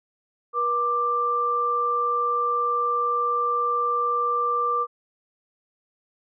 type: tone pair together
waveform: sine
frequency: 481.6 / 1181 Hz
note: B4 / D6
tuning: -44 / +9 cents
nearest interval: octave + major third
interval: 1553 cents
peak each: -29 / -21 dBFS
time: 0.53-4.87 s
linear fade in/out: 50 ms
effects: none